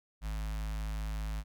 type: tone with notch filter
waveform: square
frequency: 52.6 Hz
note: G#1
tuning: 23 cents sharp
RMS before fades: -36 dBFS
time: 0.21-1.44 s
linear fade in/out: 50 ms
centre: 380 Hz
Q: 0.69
effects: none